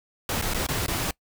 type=noise with dropouts; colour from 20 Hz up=pink; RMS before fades=-27 dBFS; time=0.29-1.11 s; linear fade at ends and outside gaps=2 ms; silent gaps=0.415-0.422 / 0.537-0.545 / 0.666-0.687 / 0.863-0.881 s; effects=noise-tail reverb RT60 0.1 s tail -23 dB re dry